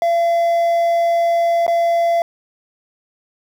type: tone with dropouts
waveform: triangle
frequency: 680 Hz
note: F5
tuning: 46 cents flat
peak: -11 dBFS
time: 0.02-2.22 s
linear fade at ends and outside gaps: 1 ms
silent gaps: 1.666-1.679 s
effects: 7-bit